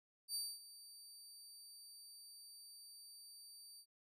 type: tone with ADSR envelope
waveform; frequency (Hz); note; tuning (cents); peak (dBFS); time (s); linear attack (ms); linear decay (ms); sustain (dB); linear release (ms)
25% pulse; 4631; D8; -25; -34; 0.28-3.86; 67; 240; -17; 69
effects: none